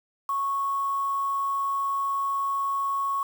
sine tone with quantisation, 1104 Hz, C#6, 7 cents flat, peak -24 dBFS, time 0.29-3.23 s, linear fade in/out 2 ms, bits 7, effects none

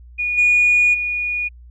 sine tone with level steps, 2450 Hz, D#7, 27 cents flat, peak -18 / -10 / -19 dBFS, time 0.18-1.49 s, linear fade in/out 20 ms, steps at 0.37 / 0.93 s, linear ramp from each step 20 ms, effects tanh soft clip ceiling -7 dBFS + added 60 Hz sine -39 dBFS peak until 1.7 s

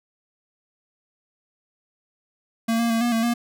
square tone with pitch steps, 227.7 / 233.1 / 227.4 / 239.3 / 226.4 / 237 Hz, A#3 / A#3 / A#3 / A#3 / A3 / A#3, -40 / 0 / -43 / +46 / +50 / +29 cents, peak -20 dBFS, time 2.68-3.34 s, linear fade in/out 10 ms, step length 110 ms, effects none

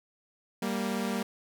sawtooth tone pair together, 196 / 233.1 Hz, G3 / A#3, 0 / 0 cents, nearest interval minor third, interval 300 cents, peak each -28 dBFS, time 0.62-1.23 s, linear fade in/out 5 ms, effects none

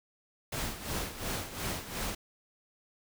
pink noise with tremolo, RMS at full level -34 dBFS, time 0.52-2.15 s, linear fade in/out 5 ms, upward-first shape sine, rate 2.8 Hz, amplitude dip 70%, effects none

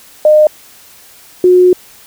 sine tone pair in turn, 610 / 362.7 Hz, D#5 / F#4, -34 / -34 cents, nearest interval major sixth, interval 900 cents, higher first, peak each -3 dBFS, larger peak neither, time 0.25-0.47 / 1.44-1.73 s, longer second, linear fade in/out 2 ms, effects white hiss -40 dBFS RMS until 2.06 s

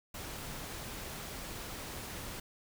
pink noise, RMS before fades -43 dBFS, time 0.14-2.4 s, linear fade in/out 5 ms, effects none

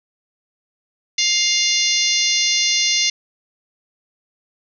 harmonic tone, 702 Hz, F5, 9 cents sharp, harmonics 3 / 4 / 5 / 6 / 7 / 8 / 9, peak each -23 / -23 / -23 / -23 / -23 / -23 / -23 dBFS, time 1.18-3.1 s, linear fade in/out 5 ms, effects none

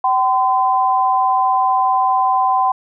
sine tone pair together, 766 / 1021.5 Hz, G5 / C6, -40 / -42 cents, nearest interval perfect fourth, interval 498 cents, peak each -15 dBFS, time 0.04-2.72 s, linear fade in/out 5 ms, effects none

